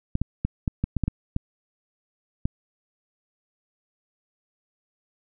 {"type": "clicks", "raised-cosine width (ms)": 5, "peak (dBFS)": -11, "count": 10, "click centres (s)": [0.154, 0.216, 0.45, 0.678, 0.84, 0.967, 1.037, 1.08, 1.364, 2.455], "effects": []}